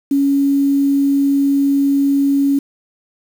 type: tone with quantisation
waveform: sine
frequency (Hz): 278.8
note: C#4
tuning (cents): +10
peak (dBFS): -11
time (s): 0.11-2.59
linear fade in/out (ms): 5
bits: 6
effects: none